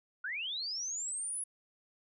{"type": "linear sweep", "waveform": "sine", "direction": "up", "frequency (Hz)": [1396.9, 10480], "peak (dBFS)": -35, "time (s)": [0.24, 1.44], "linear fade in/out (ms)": 5, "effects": []}